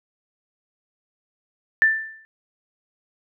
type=tone with exponential decay; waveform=sine; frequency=1772 Hz; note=A6; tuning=12 cents sharp; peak=-10 dBFS; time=1.82-2.25 s; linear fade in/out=0 ms; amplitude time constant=92 ms; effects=none